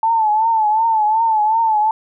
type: tone with vibrato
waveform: sine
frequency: 879 Hz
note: A5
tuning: 2 cents flat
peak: -12 dBFS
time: 0.03-1.91 s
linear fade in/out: 2 ms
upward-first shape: triangle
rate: 2.7 Hz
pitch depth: 89 cents each way
effects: none